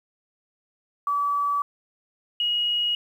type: tone pair in turn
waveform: sine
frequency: 1148 / 2893 Hz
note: D6 / F#7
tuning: -40 / -40 cents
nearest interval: octave + major third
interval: 1600 cents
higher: second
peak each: -21 dBFS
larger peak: neither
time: 1.07-1.62 / 2.4-2.95 s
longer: neither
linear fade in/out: 2 ms
effects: 9-bit